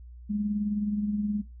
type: tone with tremolo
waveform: sine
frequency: 207.7 Hz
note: G#3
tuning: in tune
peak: -23 dBFS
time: 0.29-1.42 s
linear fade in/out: 20 ms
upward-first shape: triangle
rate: 19 Hz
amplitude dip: 55%
effects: noise-tail reverb RT60 0.2 s tail -18 dB re dry + added 60 Hz sine -43 dBFS peak until 1.6 s